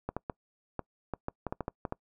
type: clicks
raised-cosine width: 1 ms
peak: -19 dBFS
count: 12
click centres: 0.09 / 0.166 / 0.298 / 0.793 / 1.137 / 1.284 / 1.467 / 1.525 / 1.607 / 1.681 / 1.852 / 1.924 s
effects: noise-tail reverb RT60 0.1 s tail -25 dB re dry